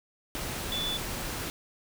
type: tone in noise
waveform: sine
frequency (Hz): 3468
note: A7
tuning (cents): -26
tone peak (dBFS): -30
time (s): 0.72-0.97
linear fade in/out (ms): 0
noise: pink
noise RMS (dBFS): -35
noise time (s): 0.35-1.5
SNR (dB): +2
effects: none